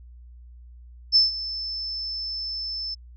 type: tone with ADSR envelope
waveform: sine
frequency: 5274 Hz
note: E8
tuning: in tune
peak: -12 dBFS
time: 1.12-2.95 s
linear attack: 38 ms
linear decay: 150 ms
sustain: -16 dB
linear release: 14 ms
effects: added 60 Hz sine -43 dBFS peak until 3.16 s